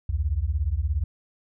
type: beating tone pair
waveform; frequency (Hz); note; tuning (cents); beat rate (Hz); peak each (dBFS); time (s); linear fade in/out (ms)
sine; 65.41 / 82.41; C2 / E2; 0 / 0; 17; -25; 0.09-1.04; 5
effects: none